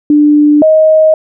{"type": "tone pair in turn", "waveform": "sine", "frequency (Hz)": [296.4, 628], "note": ["D4", "D#5"], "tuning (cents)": [16, 16], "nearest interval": "octave + minor second", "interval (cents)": 1300, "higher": "second", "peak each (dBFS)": -3, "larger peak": "neither", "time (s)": [[0.1, 0.62], [0.62, 1.14]], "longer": "neither", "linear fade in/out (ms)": 2, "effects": []}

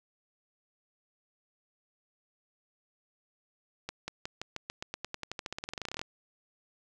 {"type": "accelerating click train", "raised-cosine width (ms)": 0.2, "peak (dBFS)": -19, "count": 28, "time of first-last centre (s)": [3.89, 6.015], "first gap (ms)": 190, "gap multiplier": 0.92, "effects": []}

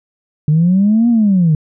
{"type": "linear two-way sweep", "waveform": "sine", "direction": "up then down", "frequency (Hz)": [146.83, 240.5, 148.8], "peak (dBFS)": -7, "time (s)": [0.48, 1.55], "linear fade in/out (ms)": 2, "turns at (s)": 1.09, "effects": ["tanh soft clip ceiling -4 dBFS"]}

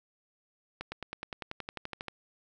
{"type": "accelerating click train", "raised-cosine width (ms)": 0.3, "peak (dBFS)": -21, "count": 15, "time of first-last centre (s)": [0.81, 2.083], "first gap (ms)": 110, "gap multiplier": 0.97, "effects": []}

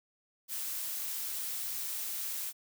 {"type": "noise", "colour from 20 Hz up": "blue", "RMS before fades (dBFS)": -37, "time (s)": [0.48, 2.53], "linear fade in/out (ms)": 50, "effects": []}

